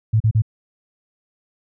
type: tone bursts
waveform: sine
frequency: 110 Hz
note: A2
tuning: in tune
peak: -12 dBFS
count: 3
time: 0.13-0.421 s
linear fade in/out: 10 ms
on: 73 ms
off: 36 ms
effects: none

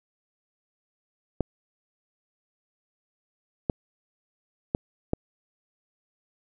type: clicks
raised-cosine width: 2 ms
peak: -10 dBFS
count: 4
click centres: 1.407 / 3.698 / 4.749 / 5.134 s
effects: none

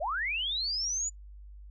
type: linear sweep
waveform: sine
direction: up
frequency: 530 to 7030 Hz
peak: -29 dBFS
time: 0-1.1 s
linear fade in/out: 20 ms
effects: noise-tail reverb RT60 0.1 s tail -26 dB re dry + added 50 Hz sine -45 dBFS peak until 1.7 s

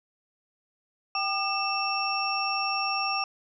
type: tone cluster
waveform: sine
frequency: 782 / 1204 / 2656 / 5510 Hz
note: G5 / D6 / E7 / F8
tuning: -4 / +43 / +12 / -24 cents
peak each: -31 dBFS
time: 1.15-3.24 s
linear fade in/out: 2 ms
effects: none

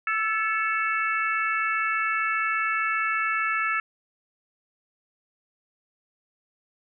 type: harmonic tone with a mistuned harmonic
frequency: 442.5 Hz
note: A4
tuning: 10 cents sharp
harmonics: 3 / 4 / 5 / 6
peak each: -26 / -28 / -30 / -32 dBFS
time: 0.07-3.8 s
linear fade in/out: 2 ms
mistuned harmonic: 4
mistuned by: -43 cents
effects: none

